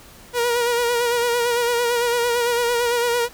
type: tone with vibrato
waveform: sawtooth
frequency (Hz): 477.6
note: A#4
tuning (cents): +42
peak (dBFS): -14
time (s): 0.33-3.29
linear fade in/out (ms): 50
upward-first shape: sine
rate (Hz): 8.9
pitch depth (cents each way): 40
effects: pink hiss -45 dBFS RMS until 3.33 s